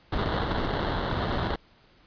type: noise with sample-and-hold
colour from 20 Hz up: pink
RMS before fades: -28 dBFS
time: 0.12-1.56 s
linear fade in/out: 5 ms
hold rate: 2450 Hz
effects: pink hiss -59 dBFS RMS until 2.06 s + resampled to 11025 Hz